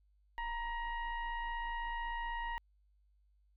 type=tone with frequency modulation; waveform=sine; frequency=933 Hz; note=A#5; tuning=1 cent sharp; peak=-36 dBFS; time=0.38-2.58 s; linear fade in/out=0 ms; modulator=961 Hz; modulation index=1.1; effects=added 50 Hz sine -67 dBFS peak until 3.56 s